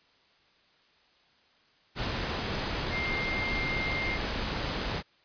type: tone in noise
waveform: sine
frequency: 2110 Hz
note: C7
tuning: 14 cents sharp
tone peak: -31 dBFS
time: 2.9-4.19 s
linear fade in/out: 50 ms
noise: pink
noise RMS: -32 dBFS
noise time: 1.95-5.03 s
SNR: -2 dB
effects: white hiss -64 dBFS RMS until 5.24 s + resampled to 11025 Hz

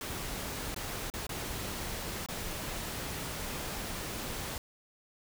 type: noise with dropouts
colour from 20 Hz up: pink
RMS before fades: -38 dBFS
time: 0.01-4.58 s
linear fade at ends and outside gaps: 2 ms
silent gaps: 0.745-0.762 / 1.101-1.138 / 1.268-1.292 / 2.262-2.286 s
effects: none

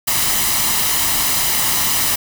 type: noise with comb filter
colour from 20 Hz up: white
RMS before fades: -17 dBFS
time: 0.07-2.16 s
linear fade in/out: 10 ms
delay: 1 ms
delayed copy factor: +0.5
effects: none

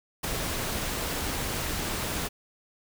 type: noise with ADSR envelope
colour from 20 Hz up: pink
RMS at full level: -28 dBFS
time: 0.23-2.29 s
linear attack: 14 ms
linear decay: 13 ms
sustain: -3 dB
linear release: 26 ms
effects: none

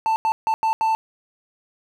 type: tone bursts at uneven times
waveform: triangle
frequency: 887 Hz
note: A5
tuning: 14 cents sharp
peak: -15 dBFS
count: 5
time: 0.06-0.16 / 0.25-0.32 / 0.47-0.54 / 0.63-0.73 / 0.81-0.95 s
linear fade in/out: 0 ms
effects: none

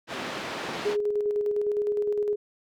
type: band-pass noise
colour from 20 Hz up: pink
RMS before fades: -34 dBFS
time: 0.07-0.97 s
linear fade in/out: 50 ms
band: 260 to 3600 Hz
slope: 12 dB/octave
type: tone with tremolo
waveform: sine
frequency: 415.3 Hz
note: G#4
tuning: in tune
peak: -22 dBFS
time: 0.85-2.36 s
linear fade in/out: 10 ms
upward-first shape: square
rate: 9.8 Hz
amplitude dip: 35%
effects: none

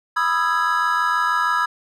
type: chord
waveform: triangle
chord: E major seventh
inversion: second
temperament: equal with one note detuned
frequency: 987.8 / 1244.5 / 1330.8 / 1661.2 Hz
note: B5 / D#6 / E6 / G#6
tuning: 0 / 0 / +16 / 0 cents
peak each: -21 dBFS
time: 0.16-1.66 s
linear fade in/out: 10 ms
effects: none

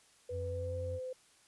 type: tone with pitch glide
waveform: sine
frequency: 493.9 to 511.9 Hz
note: B4 to C5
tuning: 0 to -38 cents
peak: -38 dBFS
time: 0.29-1.13 s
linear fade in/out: 5 ms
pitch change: +62 cents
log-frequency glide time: 0.42-0.76 s
type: tone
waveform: triangle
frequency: 89 Hz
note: F2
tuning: 33 cents sharp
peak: -36 dBFS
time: 0.3-1 s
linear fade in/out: 50 ms
effects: white hiss -65 dBFS RMS until 1.47 s + resampled to 24000 Hz

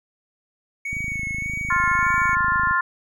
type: tone with vibrato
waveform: triangle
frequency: 2221 Hz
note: C#7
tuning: 3 cents sharp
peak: -24 dBFS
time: 0.85-2.35 s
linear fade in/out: 5 ms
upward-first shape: sine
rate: 1.7 Hz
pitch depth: 28 cents each way
type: click train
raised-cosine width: 5 ms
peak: -21 dBFS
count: 48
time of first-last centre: 0.93-2.71 s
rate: 26.4 Hz
type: harmonic tone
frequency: 350.7 Hz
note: F4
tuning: 7 cents sharp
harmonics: 3 / 4 / 5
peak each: -21 / -22 / -23 dBFS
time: 1.7-2.81 s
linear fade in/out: 5 ms
effects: none

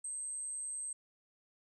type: tone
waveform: sine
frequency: 8290 Hz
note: C9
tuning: 17 cents flat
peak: -38 dBFS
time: 0.04-0.93 s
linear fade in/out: 5 ms
effects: none

